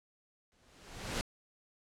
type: noise with exponential growth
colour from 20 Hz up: pink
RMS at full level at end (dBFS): -33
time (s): 0.52-1.21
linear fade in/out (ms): 0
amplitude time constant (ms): 150
effects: low-pass 8000 Hz 12 dB/octave